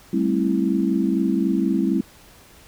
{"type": "chord", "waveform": "sine", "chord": "A minor seventh", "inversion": "third", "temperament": "equal with one note detuned", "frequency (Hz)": [196, 220, 267, 329.6], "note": ["G3", "A3", "C4", "E4"], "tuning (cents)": [0, 0, 35, 0], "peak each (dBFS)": [-22, -25, -23, -23], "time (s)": [0.13, 2.01], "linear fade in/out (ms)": 5, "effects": ["pink hiss -49 dBFS RMS until 2.67 s"]}